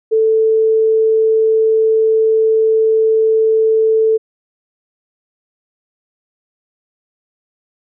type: tone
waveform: sine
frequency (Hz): 441.7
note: A4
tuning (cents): +7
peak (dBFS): -9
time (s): 0.11-4.18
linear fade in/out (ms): 20
effects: none